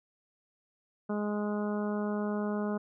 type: harmonic tone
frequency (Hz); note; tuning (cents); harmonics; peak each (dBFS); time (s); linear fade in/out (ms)
208.2; G#3; +5; 1 / 2 / 3 / 4 / 5 / 6 / 7; -31 / -36 / -39 / -44 / -45 / -45 / -47; 1.09-2.78; 10
effects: none